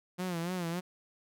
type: tone with vibrato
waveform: sawtooth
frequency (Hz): 175.2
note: F3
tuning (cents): +6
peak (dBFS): -29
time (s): 0.18-0.81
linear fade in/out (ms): 20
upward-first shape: sine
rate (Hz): 3.5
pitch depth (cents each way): 97
effects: none